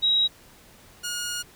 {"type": "tone pair in turn", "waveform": ["sine", "10% pulse"], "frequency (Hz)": [3833, 1435.8], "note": ["A#7", "F6"], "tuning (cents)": [47, 48], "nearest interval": "octave + perfect fourth", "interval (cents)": 1699, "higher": "first", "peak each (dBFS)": [-18, -20], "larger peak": "first", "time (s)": [[0.02, 0.28], [1.03, 1.43]], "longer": "second", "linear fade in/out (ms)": 20, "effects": ["pink hiss -52 dBFS RMS until 1.55 s"]}